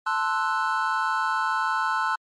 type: chord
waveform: triangle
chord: F# half-diminished seventh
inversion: first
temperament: equal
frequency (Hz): 880 / 1046.5 / 1318.5 / 1480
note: A5 / C6 / E6 / F#6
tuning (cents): 0 / 0 / 0 / 0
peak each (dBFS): -26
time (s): 0.06-2.16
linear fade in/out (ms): 10
effects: MP3 48 kbps